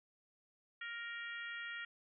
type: harmonic tone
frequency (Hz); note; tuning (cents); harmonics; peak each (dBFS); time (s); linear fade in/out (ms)
468.1; A#4; +7; 3 / 4 / 5 / 6 / 7; -47 / -45 / -52 / -54 / -54; 0.81-1.85; 5
effects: none